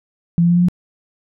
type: tone with pitch steps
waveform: sine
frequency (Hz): 170 / 171.98 / 173.97 / 176 / 178.04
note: F3 / F3 / F3 / F3 / F3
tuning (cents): -46 / -26 / -6 / +14 / +34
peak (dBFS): -10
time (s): 0.38-0.685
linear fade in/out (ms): 0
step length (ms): 61
effects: none